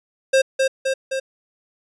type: tone with echo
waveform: square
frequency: 532 Hz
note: C5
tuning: 29 cents sharp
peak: -13 dBFS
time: 0.33-0.42 s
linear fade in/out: 10 ms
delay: 260 ms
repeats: 3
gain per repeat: -3 dB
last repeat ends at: 1.2 s
effects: resampled to 22050 Hz